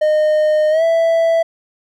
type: tone with pitch glide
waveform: triangle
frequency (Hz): 613 to 660.8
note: D#5 to E5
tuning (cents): -26 to +4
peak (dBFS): -9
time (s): 0.01-1.43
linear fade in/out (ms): 10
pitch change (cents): +130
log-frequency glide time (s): 0.7-0.83
effects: none